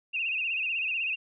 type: tone with vibrato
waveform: sine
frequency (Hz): 2637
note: E7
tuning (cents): 0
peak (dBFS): -27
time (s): 0.13-1.16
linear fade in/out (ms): 20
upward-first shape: sine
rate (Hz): 16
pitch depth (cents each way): 100
effects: none